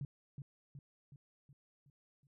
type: tone with echo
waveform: sine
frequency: 139.6 Hz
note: C#3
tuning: 13 cents sharp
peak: -38 dBFS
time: 0.01-0.05 s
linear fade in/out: 2 ms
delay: 370 ms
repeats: 6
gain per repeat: -5 dB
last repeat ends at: 2.27 s
effects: none